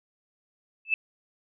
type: tone with exponential growth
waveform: sine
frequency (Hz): 2627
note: E7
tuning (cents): -7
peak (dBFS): -16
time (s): 0.85-0.94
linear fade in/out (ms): 2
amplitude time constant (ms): 19
effects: none